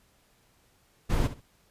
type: noise with echo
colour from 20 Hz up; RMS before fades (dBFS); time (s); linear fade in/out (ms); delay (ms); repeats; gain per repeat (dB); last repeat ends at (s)
brown; -24; 1.09-1.28; 20; 67; 2; -13; 1.414
effects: pink hiss -65 dBFS RMS until 1.7 s + resampled to 32000 Hz